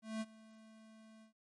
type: tone with ADSR envelope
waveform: square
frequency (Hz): 220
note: A3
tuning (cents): 0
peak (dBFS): -37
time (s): 0.02-1.33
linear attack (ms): 190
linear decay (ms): 39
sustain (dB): -21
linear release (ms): 110
effects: MP3 48 kbps